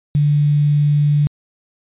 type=tone with quantisation; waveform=sine; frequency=146.83 Hz; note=D3; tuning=in tune; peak=-11 dBFS; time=0.15-1.27 s; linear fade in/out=0 ms; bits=6; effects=resampled to 8000 Hz